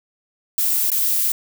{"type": "noise with dropouts", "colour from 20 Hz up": "violet", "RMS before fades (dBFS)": -19, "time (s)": [0.58, 1.32], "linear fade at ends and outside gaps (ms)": 1, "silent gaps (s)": [0.902, 0.917], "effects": []}